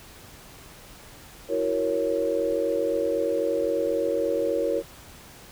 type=chord; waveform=sine; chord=F# dominant seventh; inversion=third; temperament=equal with one note detuned; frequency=329.6 / 373.4 / 466.2 / 554.4 Hz; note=E4 / F#4 / A#4 / C#5; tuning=0 / +16 / 0 / 0 cents; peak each=-30 / -32 / -26 / -26 dBFS; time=1.48-4.83 s; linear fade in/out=50 ms; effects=pink hiss -47 dBFS RMS until 5.51 s